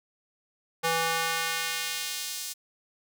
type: tone with high-pass filter sweep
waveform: square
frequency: 164.81 Hz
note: E3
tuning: in tune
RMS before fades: -30 dBFS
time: 0.83-2.54 s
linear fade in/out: 20 ms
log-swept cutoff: 630 to 5800 Hz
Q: 0.81
effects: none